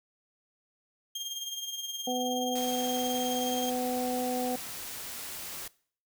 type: tone with tremolo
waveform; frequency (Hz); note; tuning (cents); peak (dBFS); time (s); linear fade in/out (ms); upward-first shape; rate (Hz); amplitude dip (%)
30% pulse; 3213; G7; +42; -29; 1.15-3.7; 5; sine; 19; 50
type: harmonic tone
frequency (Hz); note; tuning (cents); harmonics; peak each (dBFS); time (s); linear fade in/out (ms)
250.2; B3; +23; 1 / 2 / 3; -33 / -33 / -33; 2.07-4.56; 5
type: noise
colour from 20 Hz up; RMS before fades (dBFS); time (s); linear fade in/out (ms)
white; -40; 2.55-5.68; 5
effects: noise-tail reverb RT60 0.5 s tail -21 dB re dry